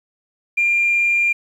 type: tone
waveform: sine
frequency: 2394 Hz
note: D7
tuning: 33 cents sharp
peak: -13 dBFS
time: 0.57-1.33 s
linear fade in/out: 10 ms
effects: tanh soft clip ceiling -9 dBFS + 8-bit